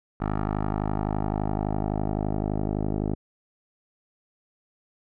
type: tone with low-pass filter sweep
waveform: 10% pulse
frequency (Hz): 51.8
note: G#1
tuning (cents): -4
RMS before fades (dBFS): -27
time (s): 0.2-3.15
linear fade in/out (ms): 10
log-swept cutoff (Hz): 1200 to 500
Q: 1.9
effects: none